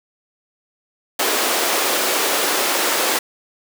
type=high-pass noise; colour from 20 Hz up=pink; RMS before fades=-19 dBFS; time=1.19-3.19 s; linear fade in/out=5 ms; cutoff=340 Hz; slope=24 dB/octave; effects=none